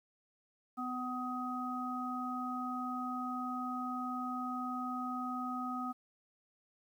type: harmonic tone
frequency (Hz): 251.2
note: B3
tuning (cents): +30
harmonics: 1 / 3 / 5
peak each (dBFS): -39 / -43 / -39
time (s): 0.77-5.93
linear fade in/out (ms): 20
effects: 11-bit